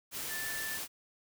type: tone in noise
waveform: sine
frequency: 1760 Hz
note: A6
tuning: in tune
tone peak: -38 dBFS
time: 0.28-0.8 s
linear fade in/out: 50 ms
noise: white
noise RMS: -39 dBFS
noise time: 0.11-0.88 s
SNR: -2 dB
effects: none